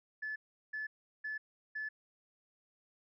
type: tone bursts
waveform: sine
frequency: 1730 Hz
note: A6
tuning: 30 cents flat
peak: -36 dBFS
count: 4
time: 0.22-1.89 s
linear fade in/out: 10 ms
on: 140 ms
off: 370 ms
effects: tanh soft clip ceiling -32 dBFS